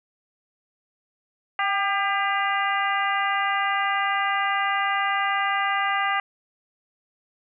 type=harmonic tone with a mistuned harmonic; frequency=400.7 Hz; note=G4; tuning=38 cents sharp; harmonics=2 / 3 / 4 / 5 / 6 / 7; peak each=-26 / -26 / -29 / -27 / -36 / -33 dBFS; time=1.59-6.2 s; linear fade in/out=2 ms; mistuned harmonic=2; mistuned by=-35 cents; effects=none